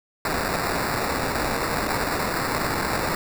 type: noise with sample-and-hold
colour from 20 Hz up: white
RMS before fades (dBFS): -25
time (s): 0.25-3.15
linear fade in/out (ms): 2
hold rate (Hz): 3150
effects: none